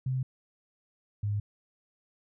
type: tone pair in turn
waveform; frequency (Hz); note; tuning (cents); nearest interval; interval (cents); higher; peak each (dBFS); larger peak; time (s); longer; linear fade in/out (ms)
sine; 130 / 103.18; C3 / G#2; -11 / -11; major third; 400; first; -27; neither; 0.06-0.23 / 1.23-1.4; neither; 5
effects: none